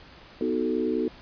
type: chord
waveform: sine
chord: B dominant seventh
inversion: none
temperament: equal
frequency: 246.9 / 311.1 / 370 / 440 Hz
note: B3 / D#4 / F#4 / A4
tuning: 0 / 0 / 0 / 0 cents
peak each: -29 dBFS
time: 0.41-1.08 s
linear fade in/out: 2 ms
effects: pink hiss -49 dBFS RMS until 1.21 s + resampled to 11025 Hz